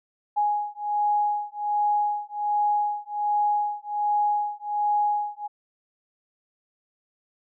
sine beating tone pair, 830.6 / 831.9 Hz, G#5 / G#5, 0 / +3 cents, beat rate 1.3 Hz, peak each -25 dBFS, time 0.36-5.48 s, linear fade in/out 20 ms, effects none

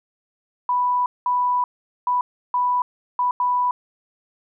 sine tone bursts at uneven times, 987.8 Hz, B5, in tune, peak -17 dBFS, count 6, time 0.69-1.06 / 1.26-1.64 / 2.07-2.21 / 2.54-2.82 / 3.19-3.31 / 3.4-3.71 s, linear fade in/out 2 ms, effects none

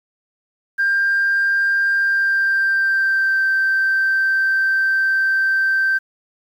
sine tone with pitch glide, 1594 to 1560.3 Hz, G6 to G6, +28 to -9 cents, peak -13 dBFS, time 0.78-5.99 s, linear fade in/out 20 ms, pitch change -37 cents, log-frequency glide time 1.94-3.45 s, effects tanh soft clip ceiling -11 dBFS + 8-bit

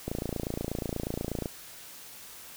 click train, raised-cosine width 2 ms, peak -18 dBFS, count 40, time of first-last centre 0.08-1.458 s, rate 28.3 Hz, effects white hiss -47 dBFS RMS until 2.56 s

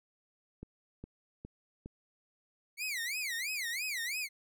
click train, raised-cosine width 3 ms, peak -31 dBFS, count 4, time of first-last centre 0.63-1.86 s, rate 2.44 Hz
sawtooth tone with vibrato, 2159 Hz, C#7, 46 cents flat, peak -31 dBFS, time 2.77-4.29 s, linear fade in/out 50 ms, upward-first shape sine, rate 3 Hz, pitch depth 290 cents each way
effects none

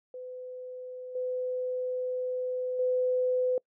sine tone with level steps, 505 Hz, B4, 39 cents sharp, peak -38 / -29 / -24 dBFS, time 0.14-3.58 s, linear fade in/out 2 ms, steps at 1.15 / 2.79 s, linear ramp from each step 5 ms, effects noise-tail reverb RT60 0.1 s tail -26 dB re dry

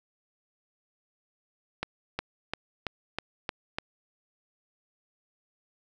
accelerating click train, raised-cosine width 0.3 ms, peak -14 dBFS, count 7, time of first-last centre 1.83-3.785 s, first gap 360 ms, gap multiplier 0.96, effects none

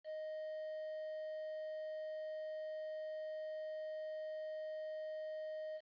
triangle tone with quantisation, 622.3 Hz, D#5, in tune, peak -40 dBFS, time 0.04-5.81 s, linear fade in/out 50 ms, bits 10, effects resampled to 11025 Hz

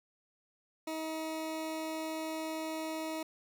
20% pulse tone, 317.7 Hz, D#4, 36 cents sharp, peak -31 dBFS, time 0.87-3.23 s, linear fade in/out 5 ms, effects none

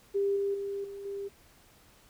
sine tone with level steps, 398.4 Hz, G4, 28 cents sharp, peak -25 / -27 / -32 / -39 / -34 dBFS, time 0.14-1.29 s, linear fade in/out 20 ms, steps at 0.36 / 0.54 / 0.84 / 1.05 s, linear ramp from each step 5 ms, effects pink hiss -60 dBFS RMS until 2.09 s

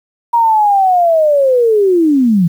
sine linear sweep, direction down, 950 to 160 Hz, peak -7 dBFS, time 0.33-2.48 s, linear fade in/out 10 ms, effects 7-bit

